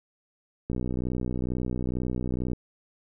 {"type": "click train", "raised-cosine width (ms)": 3, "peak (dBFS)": -17, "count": 115, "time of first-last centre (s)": [0.7, 2.533], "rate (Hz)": 62.2, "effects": []}